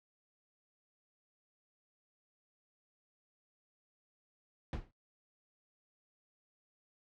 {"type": "noise with exponential decay", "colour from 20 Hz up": "brown", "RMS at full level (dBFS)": -31, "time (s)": [4.73, 4.91], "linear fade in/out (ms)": 1, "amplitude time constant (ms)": 37, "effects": ["noise-tail reverb RT60 0.2 s tail -25 dB re dry", "low-pass 4000 Hz 12 dB/octave"]}